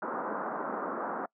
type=band-pass noise; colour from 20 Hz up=white; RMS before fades=-35 dBFS; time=0.02-1.26 s; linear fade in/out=5 ms; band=190 to 1400 Hz; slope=48 dB/octave; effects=noise-tail reverb RT60 0.1 s tail -25 dB re dry